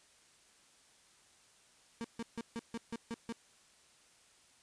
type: tone bursts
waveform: 35% pulse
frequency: 231 Hz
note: A#3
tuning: 16 cents flat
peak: -36 dBFS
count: 8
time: 2.01-3.324 s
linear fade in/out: 0 ms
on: 33 ms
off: 150 ms
effects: white hiss -65 dBFS RMS until 4.62 s + resampled to 22050 Hz